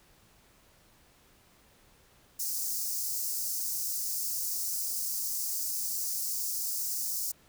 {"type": "high-pass noise", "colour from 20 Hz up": "white", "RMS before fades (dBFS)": -33, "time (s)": [2.39, 7.32], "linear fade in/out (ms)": 10, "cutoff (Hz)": 4900, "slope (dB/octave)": 48, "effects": ["pink hiss -62 dBFS RMS until 7.48 s"]}